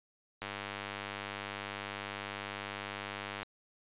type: click train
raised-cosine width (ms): 0.3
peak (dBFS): -22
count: 302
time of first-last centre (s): 0.42-3.43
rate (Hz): 100
effects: resampled to 8000 Hz